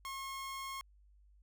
sawtooth tone, 1080 Hz, C#6, 45 cents flat, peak -37 dBFS, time 0.05-0.81 s, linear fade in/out 0 ms, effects added 50 Hz sine -61 dBFS peak until 1.42 s

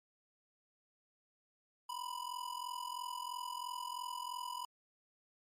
square ring-modulated tone, 987.8 Hz, B5, in tune, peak -38 dBFS, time 1.89-4.65 s, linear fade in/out 2 ms, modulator 21.5 Hz, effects MP3 64 kbps

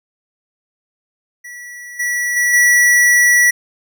square tone with level steps, 1945 Hz, B6, 27 cents flat, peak -31 / -17 / -13 / -9 dBFS, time 1.44-3.51 s, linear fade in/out 10 ms, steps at 1.99 / 2.36 / 2.53 s, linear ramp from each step 10 ms, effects none

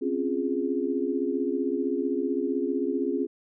sine chord, Db major seventh, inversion third, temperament equal, 261.6 / 277.2 / 349.2 / 415.3 Hz, C4 / Db4 / F4 / Ab4, 0 / 0 / 0 / 0 cents, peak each -30 dBFS, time 0.01-3.27 s, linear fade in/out 20 ms, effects none

